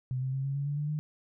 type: tone with pitch steps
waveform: sine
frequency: 128.3 / 131.37 / 134.52 / 137.75 / 141.05 / 144.43 / 147.89 / 151.43 Hz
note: C3 / C3 / C3 / C#3 / C#3 / D3 / D3 / D#3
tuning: -34 / +7 / +48 / -11 / +30 / -29 / +12 / -47 cents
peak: -29 dBFS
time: 0.11-0.99 s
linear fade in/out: 0 ms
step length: 110 ms
effects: none